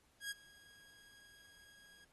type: tone with ADSR envelope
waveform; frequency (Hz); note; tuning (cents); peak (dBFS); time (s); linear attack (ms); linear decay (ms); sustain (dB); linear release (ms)
sawtooth; 1641; G#6; -21; -35; 0.2-2.05; 110; 15; -23; 10
effects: pink hiss -73 dBFS RMS until 2.12 s + AAC 32 kbps